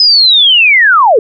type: linear sweep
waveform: sine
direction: down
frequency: 5110 to 392 Hz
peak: -3 dBFS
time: 0-1.19 s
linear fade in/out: 2 ms
effects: none